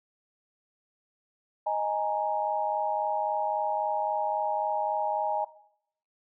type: chord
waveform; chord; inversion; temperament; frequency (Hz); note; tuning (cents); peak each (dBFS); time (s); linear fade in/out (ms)
sine; D# suspended fourth; none; just; 622.3 / 829.7 / 933.4; D#5 / G#5 / A#5; 0 / -2 / +2; -31 / -28 / -32; 1.66-5.45; 10
effects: noise-tail reverb RT60 0.7 s tail -17 dB re dry